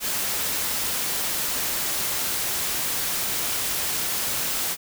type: noise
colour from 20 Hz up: white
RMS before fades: -26 dBFS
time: 0-4.77 s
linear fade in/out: 50 ms
effects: none